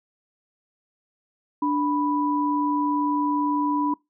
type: tone pair together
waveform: sine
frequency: 293.7 / 987.1 Hz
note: D4 / B5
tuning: 0 / -1 cents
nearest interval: octave + major sixth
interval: 2099 cents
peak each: -22 / -24 dBFS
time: 1.62-3.94 s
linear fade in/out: 5 ms
effects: noise-tail reverb RT60 0.2 s tail -24 dB re dry